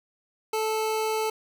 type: tone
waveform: 25% pulse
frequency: 437.3 Hz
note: A4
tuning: 11 cents flat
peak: -21 dBFS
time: 0.53-1.3 s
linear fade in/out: 5 ms
effects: none